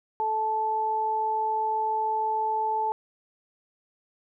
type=tone pair together; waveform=sine; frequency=436.5 / 873 Hz; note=A4 / A5; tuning=-14 / -14 cents; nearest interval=octave; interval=1200 cents; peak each=-33 / -24 dBFS; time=0.2-2.92 s; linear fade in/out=0 ms; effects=none